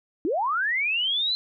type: linear sweep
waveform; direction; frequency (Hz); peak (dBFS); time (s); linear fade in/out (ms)
sine; up; 280.8 to 4100; -22; 0.25-1.35; 0
effects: none